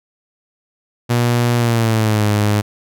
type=tone with pitch glide; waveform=sawtooth; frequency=120 to 104.47 Hz; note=B2 to G#2; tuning=-49 to +11 cents; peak=-9 dBFS; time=1.09-2.62 s; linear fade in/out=20 ms; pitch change=-240 cents; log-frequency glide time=1.56-2.28 s; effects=none